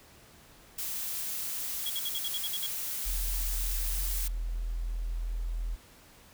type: noise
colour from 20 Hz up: blue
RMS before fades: -35 dBFS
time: 0.78-4.28 s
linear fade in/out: 5 ms
type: tone bursts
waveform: sine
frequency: 3322 Hz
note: G#7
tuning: in tune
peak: -32 dBFS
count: 9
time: 1.86-2.664 s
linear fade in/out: 2 ms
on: 36 ms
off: 60 ms
type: tone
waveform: sine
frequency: 41.54 Hz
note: E1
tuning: 14 cents sharp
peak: -30 dBFS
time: 3.05-5.76 s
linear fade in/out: 20 ms
effects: pink hiss -56 dBFS RMS until 6.33 s